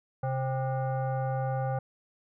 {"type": "tone with frequency modulation", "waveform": "sine", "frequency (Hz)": 130.81, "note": "C3", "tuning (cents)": 0, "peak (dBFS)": -27, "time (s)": [0.23, 1.79], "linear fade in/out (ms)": 5, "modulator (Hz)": 661, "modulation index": 0.99, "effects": []}